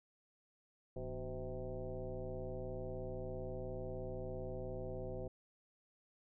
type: tone with frequency modulation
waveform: sine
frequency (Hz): 241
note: B3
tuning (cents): -42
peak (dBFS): -40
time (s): 0.96-5.28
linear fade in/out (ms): 5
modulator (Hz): 135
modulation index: 2.8
effects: none